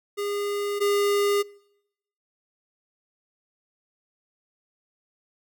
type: tone pair in turn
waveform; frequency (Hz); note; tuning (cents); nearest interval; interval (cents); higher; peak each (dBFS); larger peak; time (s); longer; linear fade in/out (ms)
square; 407.6 / 406.2; G#4 / G#4; -32 / -38; unison; 6; first; -27 / -21; second; 0.17-0.8 / 0.8-1.43; neither; 20
effects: noise-tail reverb RT60 0.8 s tail -24 dB re dry